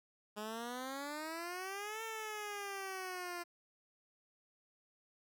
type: exponential two-way sweep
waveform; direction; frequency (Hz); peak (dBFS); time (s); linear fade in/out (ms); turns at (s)
10% pulse; up then down; 207.7 to 451.1 to 345; -33; 0.36-3.44; 20; 2.03
effects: none